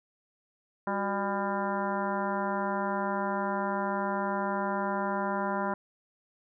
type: harmonic tone with a mistuned harmonic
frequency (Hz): 199.6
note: G3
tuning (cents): +32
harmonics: 1 / 2 / 3 / 4 / 5 / 6 / 7 / 8 / 9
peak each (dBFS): -34 / -37 / -35 / -36 / -33 / -45 / -38 / -44 / -46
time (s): 0.87-5.74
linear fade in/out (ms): 2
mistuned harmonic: 2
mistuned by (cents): -120
effects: none